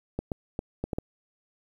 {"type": "clicks", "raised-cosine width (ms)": 2, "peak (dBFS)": -16, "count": 6, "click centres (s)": [0.19, 0.318, 0.591, 0.84, 0.932, 0.985], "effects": ["9-bit"]}